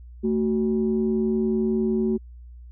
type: tone pair together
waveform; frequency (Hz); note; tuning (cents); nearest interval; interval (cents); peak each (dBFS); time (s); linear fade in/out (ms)
sine; 221.9 / 373; A3 / F#4; +15 / +14; major sixth; 899; -21 / -23; 0.23-2.18; 20
effects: tanh soft clip ceiling -13 dBFS + added 60 Hz sine -40 dBFS peak until 2.71 s